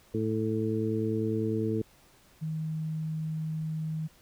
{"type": "harmonic tone", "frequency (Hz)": 110, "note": "A2", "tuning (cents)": 0, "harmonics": [1, 2, 3, 4], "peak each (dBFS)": [-32, -32, -32, -32], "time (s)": [0.14, 1.82], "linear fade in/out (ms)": 5}
{"type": "tone", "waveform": "sine", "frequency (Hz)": 157.5, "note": "D#3", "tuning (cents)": 21, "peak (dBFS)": -30, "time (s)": [2.41, 4.08], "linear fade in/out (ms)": 20}
{"effects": ["pink hiss -60 dBFS RMS until 4.21 s"]}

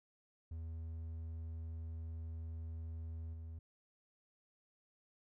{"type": "tone with level steps", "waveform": "triangle", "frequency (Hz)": 81.3, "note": "E2", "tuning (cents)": -23, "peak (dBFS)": [-40, -43], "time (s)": [0.51, 3.59], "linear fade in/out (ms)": 5, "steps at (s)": 3.33, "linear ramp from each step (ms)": 10, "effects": []}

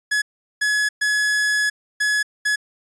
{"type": "tone bursts at uneven times", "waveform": "45% pulse", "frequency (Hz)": 1694, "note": "G#6", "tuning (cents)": 34, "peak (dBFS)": -17, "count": 5, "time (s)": [[0.11, 0.22], [0.61, 0.89], [1.01, 1.7], [2, 2.23], [2.45, 2.56]], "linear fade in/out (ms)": 10, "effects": ["resampled to 22050 Hz"]}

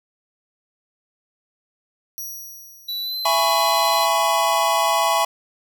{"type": "tone with exponential decay", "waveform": "10% pulse", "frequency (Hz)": 5780, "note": "F#8", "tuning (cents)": -41, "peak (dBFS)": -22, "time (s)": [2.18, 3.7], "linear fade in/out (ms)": 0, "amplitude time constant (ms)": 330}
{"type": "tone with pitch glide", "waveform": "square", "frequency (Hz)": [3951, 4069], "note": ["B7", "C8"], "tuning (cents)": [0, -49], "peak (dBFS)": -25, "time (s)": [2.88, 4.06], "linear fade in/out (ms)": 10, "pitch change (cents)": 51, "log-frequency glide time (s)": [3.02, 3.16]}
{"type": "chord", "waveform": "square", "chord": "C# minor seventh", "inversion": "first", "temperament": "equal with one note detuned", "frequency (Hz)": [669.6, 830.6, 987.8, 1108.7], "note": ["E5", "G#5", "B5", "C#6"], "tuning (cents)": [27, 0, 0, 0], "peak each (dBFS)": -23, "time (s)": [3.25, 5.25], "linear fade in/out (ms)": 5}
{"effects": []}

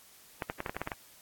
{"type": "clicks", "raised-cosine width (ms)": 0.5, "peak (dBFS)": -18, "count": 9, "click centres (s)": [0.422, 0.499, 0.604, 0.662, 0.695, 0.766, 0.816, 0.874, 0.918], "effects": ["white hiss -57 dBFS RMS until 1.21 s", "AAC 64 kbps"]}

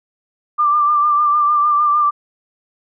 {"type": "tone with vibrato", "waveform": "sine", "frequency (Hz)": 1186, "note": "D6", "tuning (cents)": 17, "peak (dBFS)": -11, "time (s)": [0.58, 2.11], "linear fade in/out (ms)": 20, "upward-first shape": "sine", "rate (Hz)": 6.6, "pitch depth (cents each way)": 33, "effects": []}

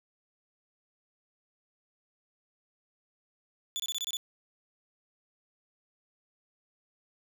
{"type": "tone bursts", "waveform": "30% pulse", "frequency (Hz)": 3471, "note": "A7", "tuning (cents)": -24, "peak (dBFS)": -29, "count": 7, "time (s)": [3.76, 4.169], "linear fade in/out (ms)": 0, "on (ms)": 37, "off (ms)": 25, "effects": []}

